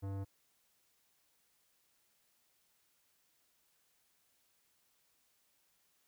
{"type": "tone with tanh clipping", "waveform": "sine", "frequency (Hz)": 98, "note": "G2", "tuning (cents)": 0, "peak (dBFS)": -40, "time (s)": [0.02, 0.25], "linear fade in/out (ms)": 20, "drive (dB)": 18, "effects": ["white hiss -75 dBFS RMS until 6.07 s"]}